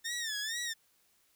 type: tone with vibrato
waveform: 15% pulse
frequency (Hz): 1792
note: A6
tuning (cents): +31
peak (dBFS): -28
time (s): 0.04-0.74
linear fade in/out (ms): 20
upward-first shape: sine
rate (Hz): 2.2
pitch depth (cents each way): 130
effects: white hiss -70 dBFS RMS until 1.35 s